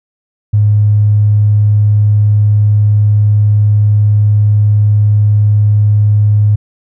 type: tone with tanh clipping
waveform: triangle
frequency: 104.6 Hz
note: G#2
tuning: 13 cents sharp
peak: -5 dBFS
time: 0.53-6.56 s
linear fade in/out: 10 ms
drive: 3 dB
effects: none